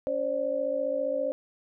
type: tone cluster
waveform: sine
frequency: 281.6 / 531 / 586 Hz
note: C#4 / C5 / D5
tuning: +27 / +25 / -4 cents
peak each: -37 / -28 / -30 dBFS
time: 0.07-1.32 s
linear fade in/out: 0 ms
effects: none